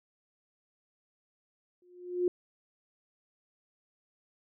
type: tone with exponential growth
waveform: sine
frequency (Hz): 357.3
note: F4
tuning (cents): +40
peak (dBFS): -22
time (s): 1.82-2.28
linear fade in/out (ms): 2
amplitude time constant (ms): 98
effects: none